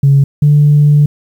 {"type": "tone pair in turn", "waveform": "sine", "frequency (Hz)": [139.2, 147.16], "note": ["C#3", "D3"], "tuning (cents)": [8, 4], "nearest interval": "minor second", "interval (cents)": 96, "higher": "second", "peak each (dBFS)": -3, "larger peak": "neither", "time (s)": [[0.03, 0.24], [0.42, 1.06]], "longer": "second", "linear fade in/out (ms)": 5, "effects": ["tanh soft clip ceiling 0 dBFS", "7-bit"]}